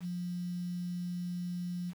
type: tone with quantisation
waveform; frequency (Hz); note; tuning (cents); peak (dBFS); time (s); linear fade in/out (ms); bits
sine; 177.1; F3; +24; -34; 0-1.94; 50; 9
effects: none